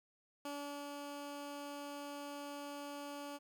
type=tone with ADSR envelope; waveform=15% pulse; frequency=287.1 Hz; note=D4; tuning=39 cents flat; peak=-35 dBFS; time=0.45-3.39 s; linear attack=4 ms; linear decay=410 ms; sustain=-3 dB; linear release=33 ms; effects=none